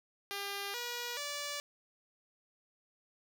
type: tone with pitch steps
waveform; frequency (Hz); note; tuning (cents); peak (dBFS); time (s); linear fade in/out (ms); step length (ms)
5% pulse; 400.4 / 481.7 / 579.5; G4 / B4 / D5; +37 / -43 / -23; -26; 0.31-1.6; 0; 430
effects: none